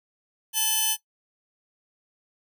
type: tone pair together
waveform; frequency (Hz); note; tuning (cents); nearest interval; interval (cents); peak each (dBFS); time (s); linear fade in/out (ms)
5% pulse; 867 / 3044; A5 / F#7; -26 / +48; octave + minor seventh; 2174; -18 / -14; 0.53-0.97; 50
effects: noise-tail reverb RT60 0.1 s tail -17 dB re dry